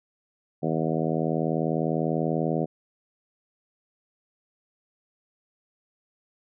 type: harmonic tone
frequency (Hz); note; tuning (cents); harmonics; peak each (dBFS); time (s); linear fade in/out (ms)
80.1; E2; -49; 2 / 3 / 4 / 5 / 6 / 7 / 8 / 9; -28 / -30 / -31 / -32 / -33 / -33 / -34 / -35; 0.62-2.66; 20
effects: none